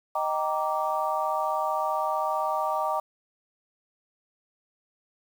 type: chord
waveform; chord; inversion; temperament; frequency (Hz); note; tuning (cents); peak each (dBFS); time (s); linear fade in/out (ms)
sine; Eb major seventh; none; just; 622.3 / 777.8 / 933.4 / 1166.7; Eb5 / G5 / Bb5 / D6; 0 / -14 / +2 / -12; -30; 0.15-3; 5
effects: 8-bit